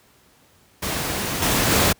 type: noise with level steps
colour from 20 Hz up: pink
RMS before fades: -25 / -19 / -17 dBFS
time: 0.82-1.93 s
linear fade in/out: 10 ms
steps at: 1.42 / 1.71 s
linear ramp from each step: 5 ms
effects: pink hiss -56 dBFS RMS until 1.99 s + high-pass 60 Hz 12 dB/octave